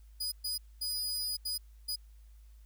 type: tone bursts at uneven times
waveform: sawtooth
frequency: 4948 Hz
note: D#8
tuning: 10 cents flat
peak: -30 dBFS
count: 5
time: 0.2-0.32 / 0.44-0.58 / 0.81-1.37 / 1.45-1.58 / 1.88-1.96 s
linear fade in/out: 10 ms
effects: added 53 Hz sine -52 dBFS peak until 2.65 s + white hiss -72 dBFS RMS until 2.65 s